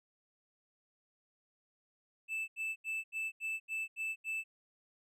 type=tone bursts; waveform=triangle; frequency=2637 Hz; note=E7; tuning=in tune; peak=-33 dBFS; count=8; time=2.28-4.44 s; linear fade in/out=50 ms; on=200 ms; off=80 ms; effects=none